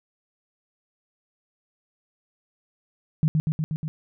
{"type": "tone with echo", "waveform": "sine", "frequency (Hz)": 155.56, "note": "D#3", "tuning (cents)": 0, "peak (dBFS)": -16, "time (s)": [3.23, 3.28], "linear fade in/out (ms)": 0, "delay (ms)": 120, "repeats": 5, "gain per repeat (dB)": -2, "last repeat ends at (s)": 3.88, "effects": []}